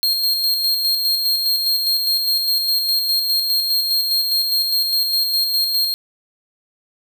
45% pulse tone with tremolo, 4228 Hz, C8, 17 cents sharp, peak -14 dBFS, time 0.03-5.94 s, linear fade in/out 0 ms, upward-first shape square, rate 4.9 Hz, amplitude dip 35%, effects none

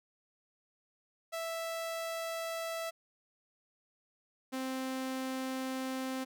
sawtooth tone pair in turn, 659.3 / 261.6 Hz, E5 / C4, 0 / 0 cents, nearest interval octave + major third, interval 1600 cents, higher first, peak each -32 / -31 dBFS, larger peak second, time 1.32-2.91 / 4.52-6.25 s, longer second, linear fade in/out 20 ms, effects none

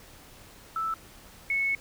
sine tone pair in turn, 1318 / 2202 Hz, E6 / C#7, -1 / -12 cents, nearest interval major sixth, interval 889 cents, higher second, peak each -27 / -24 dBFS, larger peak second, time 0.76-0.94 / 1.5-1.75 s, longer second, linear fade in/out 2 ms, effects pink hiss -51 dBFS RMS until 1.8 s

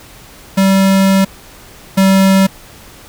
square tone pair in turn, 193.3 / 192.58 Hz, G3 / G3, -24 / -30 cents, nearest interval unison, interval 6 cents, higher first, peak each -8 / -7 dBFS, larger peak second, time 0.57-1.25 / 1.97-2.47 s, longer first, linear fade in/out 10 ms, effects pink hiss -38 dBFS RMS until 3.08 s

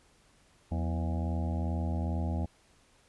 harmonic tone with a mistuned harmonic, 82.41 Hz, E2, in tune, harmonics 1 / 2 / 3 / 4 / 6 / 7 / 8 / 9 / 10, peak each -30 / -37 / -39 / -44 / -49 / -47 / -46 / -48 / -47 dBFS, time 0.71-2.46 s, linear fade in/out 10 ms, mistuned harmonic 2, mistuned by +140 cents, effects pink hiss -64 dBFS RMS until 3.08 s + resampled to 24000 Hz

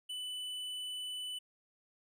sine tone with hard clipping, 2990 Hz, F#7, 17 cents sharp, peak -40 dBFS, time 0.09-1.39 s, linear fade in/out 10 ms, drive 8 dB, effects none

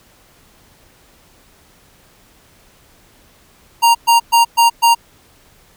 square tone bursts, 932.3 Hz, A#5, in tune, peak -8 dBFS, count 5, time 3.82-4.95 s, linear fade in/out 20 ms, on 130 ms, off 120 ms, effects pink hiss -50 dBFS RMS until 5.76 s

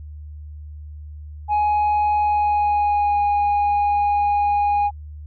sine tone with pitch glide, 836 to 821.2 Hz, G#5 to G#5, +11 to -20 cents, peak -13 dBFS, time 1.48-4.91 s, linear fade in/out 50 ms, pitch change -31 cents, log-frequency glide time 2.19-3.2 s, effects tanh soft clip ceiling -15 dBFS + added 75 Hz sine -33 dBFS peak until 5.26 s

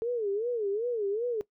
sine tone with vibrato, 440 Hz, A4, in tune, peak -27 dBFS, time 0.02-1.41 s, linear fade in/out 0 ms, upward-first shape sine, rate 2.6 Hz, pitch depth 190 cents each way, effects noise-tail reverb RT60 0.1 s tail -19 dB re dry

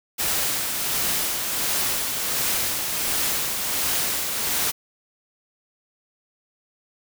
white noise with tremolo, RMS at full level -23 dBFS, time 0.18-4.72 s, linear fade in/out 20 ms, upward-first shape sine, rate 1.4 Hz, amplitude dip 35%, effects none

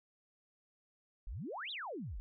sine exponential two-way sweep, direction up then down, 36.5 to 4038 to 36.5 Hz, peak -40 dBFS, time 1.27-2.2 s, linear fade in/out 0 ms, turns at 1.71 s, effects none

